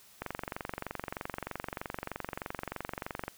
click train, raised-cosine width 0.5 ms, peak -20 dBFS, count 72, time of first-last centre 0.22-3.28 s, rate 23.2 Hz, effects white hiss -58 dBFS RMS until 3.37 s

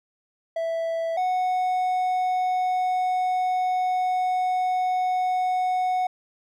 triangle tone pair in turn, 659.3 / 736.4 Hz, E5 / F#5, 0 / -8 cents, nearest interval major second, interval 192 cents, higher second, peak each -22 / -19 dBFS, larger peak second, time 0.56-1.17 / 1.17-6.07 s, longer second, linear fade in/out 5 ms, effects none

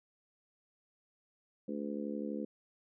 harmonic tone, 72.1 Hz, D2, 31 cents flat, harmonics 3 / 4 / 5 / 6 / 7, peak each -39 / -41 / -45 / -47 / -44 dBFS, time 1.68-2.45 s, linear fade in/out 5 ms, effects none

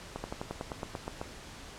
slowing click train, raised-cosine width 1 ms, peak -21 dBFS, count 11, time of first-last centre 0.16-1.214 s, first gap 80 ms, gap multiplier 1.06, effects pink hiss -47 dBFS RMS until 1.78 s + low-pass 8000 Hz 12 dB/octave

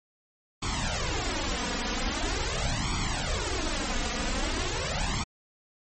pink noise with flanger, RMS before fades -29 dBFS, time 0.62-5.24 s, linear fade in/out 10 ms, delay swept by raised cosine 0.88 to 4.18 ms, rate 0.43 Hz, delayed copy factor +0.85, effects MP3 32 kbps

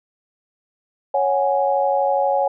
sine chord, C# suspended fourth, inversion none, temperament just, 554.4 / 739.2 / 831.5 Hz, C#5 / F#5 / G#5, 0 / -2 / +2 cents, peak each -19 / -22 / -20 dBFS, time 1.14-2.48 s, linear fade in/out 5 ms, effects none

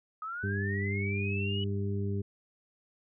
sine linear sweep, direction up, 1249 to 2960 Hz, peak -35 dBFS, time 0.22-1.64 s, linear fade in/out 2 ms
harmonic tone, 99.7 Hz, G2, 30 cents sharp, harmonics 1 / 2 / 3 / 4, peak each -31 / -36 / -44 / -38 dBFS, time 0.43-2.22 s, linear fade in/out 10 ms
effects none

